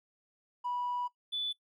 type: tone pair in turn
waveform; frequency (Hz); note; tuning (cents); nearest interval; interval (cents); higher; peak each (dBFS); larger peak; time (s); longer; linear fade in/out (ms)
triangle; 979 / 3478; B5 / A7; -15 / -21; octave + minor seventh; 2194; second; -28; neither; 0.64-1.08 / 1.32-1.53; first; 20
effects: noise-tail reverb RT60 0.1 s tail -21 dB re dry + tanh soft clip ceiling -30 dBFS